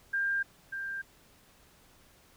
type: tone pair in turn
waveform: sine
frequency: 1597 / 1587.9 Hz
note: G6 / G6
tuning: +32 / +22 cents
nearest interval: unison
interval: 10 cents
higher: first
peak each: -27 / -34 dBFS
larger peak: first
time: 0.13-0.43 / 0.72-1.02 s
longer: neither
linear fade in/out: 10 ms
effects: pink hiss -61 dBFS RMS until 2.36 s